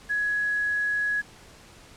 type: tone with quantisation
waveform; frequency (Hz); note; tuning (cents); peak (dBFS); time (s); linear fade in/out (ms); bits
sine; 1676; G#6; +15; -23; 0.09-1.22; 20; 8
effects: pink hiss -50 dBFS RMS until 1.96 s + low-pass 9000 Hz 12 dB/octave